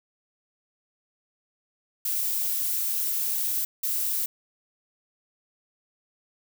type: noise bursts at uneven times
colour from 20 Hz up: violet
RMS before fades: -27 dBFS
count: 2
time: 2.05-3.65 / 3.83-4.26 s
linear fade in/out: 5 ms
effects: none